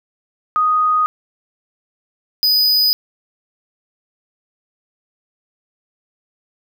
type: tone pair in turn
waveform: sine / square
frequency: 1244.5 / 4978 Hz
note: D#6 / D#8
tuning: 0 / 0 cents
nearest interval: 2 octaves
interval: 2400 cents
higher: second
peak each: -12 dBFS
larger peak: neither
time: 0.56-1.06 / 2.43-2.93 s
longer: neither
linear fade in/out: 0 ms
effects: none